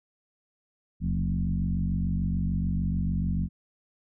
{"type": "tone with frequency modulation", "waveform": "sine", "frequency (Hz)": 121.8, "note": "B2", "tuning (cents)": -24, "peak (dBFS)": -24, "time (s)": [1, 3.49], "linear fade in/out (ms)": 50, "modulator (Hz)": 46.8, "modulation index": 2, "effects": []}